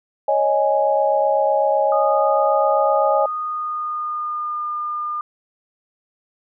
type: chord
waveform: sine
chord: C# suspended second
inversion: none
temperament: equal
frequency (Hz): 554.4 / 622.3 / 830.6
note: C#5 / D#5 / G#5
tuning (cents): 0 / 0 / 0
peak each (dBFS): -19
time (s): 0.28-3.26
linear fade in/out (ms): 5
type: tone with pitch glide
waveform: sine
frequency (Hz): 1234 to 1207.9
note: D#6 to D6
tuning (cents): -15 to +48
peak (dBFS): -22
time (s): 1.92-5.21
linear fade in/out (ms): 2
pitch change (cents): -37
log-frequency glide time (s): 3.41-4.68
effects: none